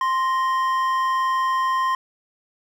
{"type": "tone pair together", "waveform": "triangle", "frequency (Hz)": [1046.5, 1864.7], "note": ["C6", "A#6"], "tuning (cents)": [0, 0], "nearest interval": "minor seventh", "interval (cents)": 1000, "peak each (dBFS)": [-17, -28], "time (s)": [0.01, 1.95], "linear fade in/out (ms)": 2, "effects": []}